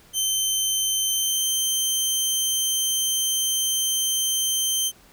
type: tone with pitch glide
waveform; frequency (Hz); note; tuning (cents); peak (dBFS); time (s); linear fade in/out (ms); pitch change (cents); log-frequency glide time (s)
15% pulse; 3100 to 3120; G7 to G7; -20 to -9; -14; 0.13-4.92; 50; +11; 1.05-1.49
effects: pink hiss -53 dBFS RMS until 5.12 s